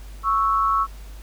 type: tone pair together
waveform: sine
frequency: 1107.5 / 1317 Hz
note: C#6 / E6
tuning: -2 / -2 cents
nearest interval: minor third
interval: 300 cents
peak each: -19 / -21 dBFS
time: 0.23-0.87 s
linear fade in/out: 50 ms
effects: added 50 Hz sine -36 dBFS peak until 1.22 s + pink hiss -49 dBFS RMS until 1.22 s